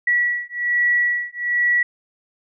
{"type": "beating tone pair", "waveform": "sine", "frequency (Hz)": [1937, 1938.2], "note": ["B6", "B6"], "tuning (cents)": [-34, -33], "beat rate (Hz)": 1.2, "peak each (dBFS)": -20, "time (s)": [0.07, 1.83], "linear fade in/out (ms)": 5, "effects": []}